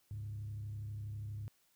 sine tone with frequency modulation, 103.83 Hz, G#2, in tune, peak -39 dBFS, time 0.11-1.48 s, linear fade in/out 0 ms, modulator 32.3 Hz, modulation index 0.46, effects tanh soft clip ceiling -36 dBFS + white hiss -73 dBFS RMS until 1.75 s

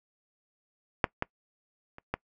clicks, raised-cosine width 0.5 ms, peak -6 / -13 / -30 / -14 dBFS, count 4, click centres 1.042 / 1.224 / 1.984 / 2.14 s, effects noise-tail reverb RT60 0.1 s tail -23 dB re dry

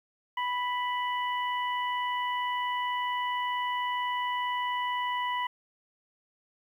harmonic tone, 987.8 Hz, B5, in tune, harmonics 1 / 2 / 3, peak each -29 / -35 / -39 dBFS, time 0.37-5.47 s, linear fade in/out 5 ms, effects 10-bit

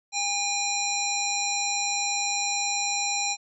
harmonic tone, 811 Hz, G#5, 41 cents flat, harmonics 1 / 3 / 5 / 7 / 9, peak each -31 / -31 / -31 / -31 / -31 dBFS, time 0.12-3.37 s, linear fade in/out 50 ms, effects none

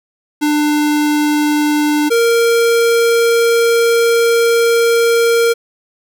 square tone pair in turn, 298.2 / 464.9 Hz, D4 / A#4, +27 / -5 cents, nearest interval minor sixth, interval 768 cents, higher second, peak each -12 / -10 dBFS, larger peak second, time 0.41-2.1 / 2.1-5.54 s, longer second, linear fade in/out 20 ms, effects none

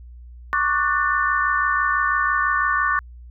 sine chord, D major seventh, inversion third, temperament equal with one note detuned, 1108.7 / 1174.7 / 1480 / 1788.7 Hz, C#6 / D6 / F#6 / A6, 0 / 0 / 0 / +28 cents, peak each -23 dBFS, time 0.53-2.99 s, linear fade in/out 0 ms, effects added 60 Hz sine -38 dBFS peak until 3.3 s

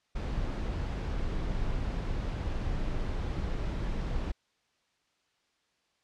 brown noise, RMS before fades -32 dBFS, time 0.15-4.32 s, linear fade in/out 10 ms, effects white hiss -73 dBFS RMS until 6.03 s + low-pass 5000 Hz 12 dB/octave

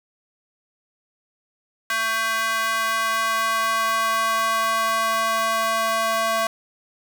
square tone with high-pass filter sweep, 224 Hz, A3, 31 cents sharp, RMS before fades -22 dBFS, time 1.9-6.47 s, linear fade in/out 2 ms, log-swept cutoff 1400 to 860 Hz, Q 2.7, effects 7-bit

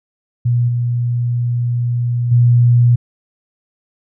sine tone with level steps, 120.6 Hz, B2, 41 cents flat, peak -11 / -14 / -7 dBFS, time 0.45-2.96 s, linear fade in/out 10 ms, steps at 0.68 / 2.31 s, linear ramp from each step 10 ms, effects none

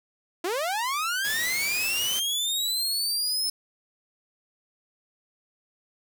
sawtooth linear sweep, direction up, 324.4 to 5274 Hz, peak -22 dBFS, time 0.44-3.5 s, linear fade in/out 5 ms
white noise, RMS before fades -34 dBFS, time 1.24-2.2 s, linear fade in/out 10 ms
effects none

